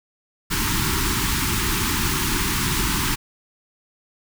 pink band-stop noise, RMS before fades -22 dBFS, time 0.5-3.16 s, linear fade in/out 20 ms, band 400 to 860 Hz, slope 96 dB/octave, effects none

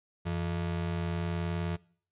square ring-modulated tone, 130 Hz, C3, 11 cents flat, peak -28 dBFS, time 0.25-1.77 s, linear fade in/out 20 ms, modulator 39.7 Hz, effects noise-tail reverb RT60 0.5 s tail -22 dB re dry + resampled to 8000 Hz

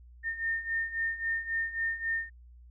sine beating tone pair, 1818 / 1821.7 Hz, A#6 / A#6, -44 / -40 cents, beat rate 3.7 Hz, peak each -35 / -31 dBFS, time 0.23-2.3 s, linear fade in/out 50 ms, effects added 60 Hz sine -50 dBFS peak until 2.7 s

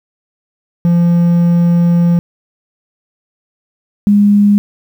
triangle / sine tone pair in turn, 172 / 204.5 Hz, F3 / G#3, -26 / -26 cents, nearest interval minor third, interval 300 cents, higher second, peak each -5 dBFS, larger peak neither, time 0.85-2.19 / 4.07-4.58 s, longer first, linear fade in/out 0 ms, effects 7-bit

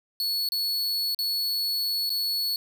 45% pulse tone with dropouts, 4403 Hz, C#8, 13 cents flat, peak -24 dBFS, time 0.2-2.56 s, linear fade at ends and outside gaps 1 ms, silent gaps 0.489-0.52 / 1.147-1.189 / 2.094-2.102 s, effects none

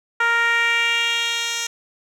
10% pulse tone with band-pass filter sweep, 466.2 Hz, A#4, in tune, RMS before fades -20 dBFS, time 0.2-1.67 s, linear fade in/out 5 ms, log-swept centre 1400 to 5200 Hz, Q 2.1, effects none

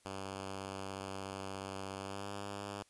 5% pulse tone with pitch glide, 96.9 to 100.67 Hz, G2 to G2, -20 to +47 cents, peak -30 dBFS, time 0.05-2.83 s, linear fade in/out 5 ms, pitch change +67 cents, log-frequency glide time 1.98-2.32 s, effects white hiss -69 dBFS RMS until 2.89 s + resampled to 24000 Hz

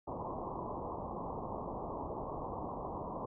white low-pass noise, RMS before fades -41 dBFS, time 0.07-3.26 s, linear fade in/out 10 ms, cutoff 1100 Hz, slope 96 dB/octave, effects none

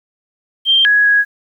sine tone with pitch steps, 3164 / 1670 / 1660 Hz, G7 / G#6 / G#6, +15 / +9 / -1 cents, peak -8 dBFS, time 0.65-1.25 s, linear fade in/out 50 ms, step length 200 ms, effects 8-bit

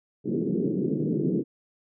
white band-pass noise, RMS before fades -26 dBFS, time 0.24-1.44 s, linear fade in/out 50 ms, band 140 to 400 Hz, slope 48 dB/octave, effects none

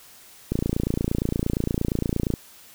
click train, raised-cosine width 3 ms, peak -10 dBFS, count 53, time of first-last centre 0.52-2.338 s, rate 28.6 Hz, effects white hiss -49 dBFS RMS until 2.74 s

